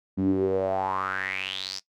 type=tone with band-pass filter sweep; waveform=sawtooth; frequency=95.1 Hz; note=F#2; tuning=48 cents sharp; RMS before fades=-27 dBFS; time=0.17-1.8 s; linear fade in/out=20 ms; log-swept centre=230 to 5400 Hz; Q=7.2; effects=noise-tail reverb RT60 0.1 s tail -19 dB re dry